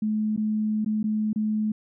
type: tone with dropouts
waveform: sine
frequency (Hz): 214.6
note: A3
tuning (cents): -43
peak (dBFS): -22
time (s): 0.02-1.72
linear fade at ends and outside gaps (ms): 5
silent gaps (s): 0.364-0.375 / 0.847-0.86 / 1.03-1.04 / 1.331-1.359
effects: none